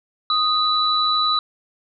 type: tone pair together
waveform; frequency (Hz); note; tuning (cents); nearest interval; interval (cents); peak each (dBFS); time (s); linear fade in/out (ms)
sine; 1246 / 3956; D#6 / B7; +2 / +2; octave + minor sixth; 2000; -19; 0.3-1.39; 2
effects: none